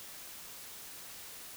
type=silence; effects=white hiss -48 dBFS RMS until 1.56 s